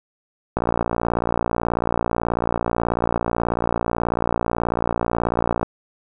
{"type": "click train", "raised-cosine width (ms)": 1, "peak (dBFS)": -6, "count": 296, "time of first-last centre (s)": [0.57, 5.63], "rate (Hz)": 58.3, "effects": []}